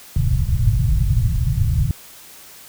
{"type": "low-pass noise", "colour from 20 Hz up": "white", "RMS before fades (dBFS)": -17, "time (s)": [0.16, 1.91], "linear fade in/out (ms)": 2, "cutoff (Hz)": 140, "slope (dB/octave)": 48, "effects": ["white hiss -42 dBFS RMS until 2.68 s"]}